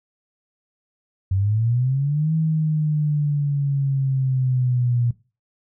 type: linear two-way sweep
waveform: sine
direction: up then down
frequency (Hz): 92.5 to 160.4 to 119.1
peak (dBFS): -17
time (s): 1.31-5.11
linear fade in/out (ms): 5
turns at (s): 2.34
effects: noise-tail reverb RT60 0.3 s tail -18 dB re dry